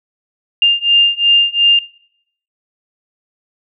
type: beating tone pair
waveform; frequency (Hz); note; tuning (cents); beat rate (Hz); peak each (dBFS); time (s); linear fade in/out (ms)
sine; 2802 / 2804.8; F7 / F7; +5 / +7; 2.8; -12; 0.62-1.79; 2
effects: noise-tail reverb RT60 0.7 s tail -20 dB re dry